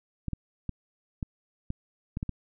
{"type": "clicks", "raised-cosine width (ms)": 5, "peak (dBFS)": -19, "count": 8, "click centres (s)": [0.283, 0.333, 0.693, 1.228, 1.704, 2.171, 2.229, 2.293], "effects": []}